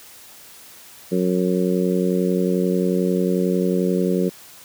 harmonic tone, 91.2 Hz, F#2, 24 cents flat, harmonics 2 / 3 / 4 / 5 / 6, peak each -20 / -26 / -23 / -24 / -29 dBFS, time 1.11-4.3 s, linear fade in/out 20 ms, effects white hiss -44 dBFS RMS until 4.64 s + high-pass 60 Hz 12 dB/octave

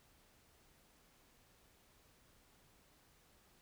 silence, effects pink hiss -69 dBFS RMS until 3.61 s

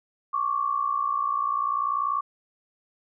sine tone pair together, 1100 / 1160.3 Hz, C#6 / D6, -14 / -21 cents, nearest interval minor second, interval 93 cents, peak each -26 dBFS, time 0.33-2.21 s, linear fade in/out 10 ms, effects none

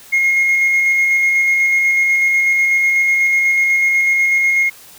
sine tone with tremolo, 2148 Hz, C7, 45 cents sharp, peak -8 dBFS, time 0.12-4.7 s, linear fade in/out 20 ms, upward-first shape square, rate 8.1 Hz, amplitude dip 25%, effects tanh soft clip ceiling -9 dBFS + white hiss -41 dBFS RMS until 4.98 s

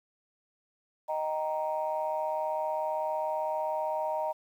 sine chord, Eb major, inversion none, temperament just, 622.3 / 777.8 / 933.4 Hz, Eb5 / G5 / Bb5, 0 / -14 / +2 cents, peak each -31 / -36 / -32 dBFS, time 1.08-4.33 s, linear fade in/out 20 ms, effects tanh soft clip ceiling -20 dBFS + 10-bit

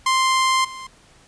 sawtooth tone with level steps, 1047 Hz, C6, 1 cent sharp, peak -12 / -29 dBFS, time 0.06-0.87 s, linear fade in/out 5 ms, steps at 0.64 s, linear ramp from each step 10 ms, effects pink hiss -52 dBFS RMS until 1.27 s + resampled to 22050 Hz

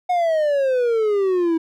triangle exponential sweep, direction down, 731 to 321.5 Hz, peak -14 dBFS, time 0.09-1.58 s, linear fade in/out 10 ms, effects none

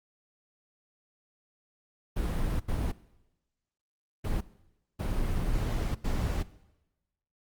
brown noise bursts at uneven times, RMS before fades -29 dBFS, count 5, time 2.16-2.6 / 2.68-2.92 / 4.24-4.41 / 4.99-5.95 / 6.04-6.43 s, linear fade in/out 10 ms, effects noise-tail reverb RT60 1.0 s tail -19 dB re dry + Opus 32 kbps

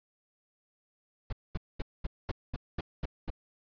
brown noise bursts, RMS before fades -32 dBFS, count 9, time 1.3-3.303 s, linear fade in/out 5 ms, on 27 ms, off 220 ms, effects resampled to 11025 Hz

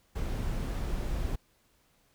brown noise, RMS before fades -32 dBFS, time 0.15-1.36 s, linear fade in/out 10 ms, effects pink hiss -68 dBFS RMS until 2.14 s

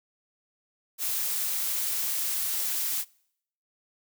blue noise, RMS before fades -29 dBFS, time 0.98-3.05 s, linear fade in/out 50 ms, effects noise-tail reverb RT60 0.7 s tail -25 dB re dry

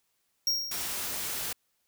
square tone with exponential decay, 5588 Hz, F8, in tune, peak -23 dBFS, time 0.47-1.12 s, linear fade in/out 2 ms, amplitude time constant 140 ms
white noise, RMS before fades -34 dBFS, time 0.71-1.53 s, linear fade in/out 5 ms
effects white hiss -75 dBFS RMS until 1.87 s

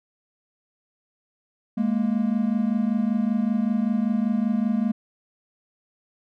triangle tone pair together, 207.9 / 233.1 Hz, G#3 / A#3, +2 / 0 cents, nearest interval major second, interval 198 cents, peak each -21 dBFS, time 1.77-4.92 s, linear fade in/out 10 ms, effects none

